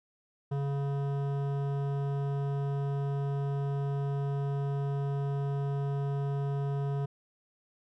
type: tone with hard clipping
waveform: sine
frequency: 140.1 Hz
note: C#3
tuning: 19 cents sharp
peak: -31 dBFS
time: 0.51-7.06 s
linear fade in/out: 10 ms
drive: 14 dB
effects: none